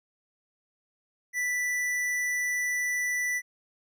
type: tone with tanh clipping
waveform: sine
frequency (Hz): 1975.5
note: B6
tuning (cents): 0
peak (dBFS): -28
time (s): 1.33-3.42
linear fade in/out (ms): 50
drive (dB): 16
effects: none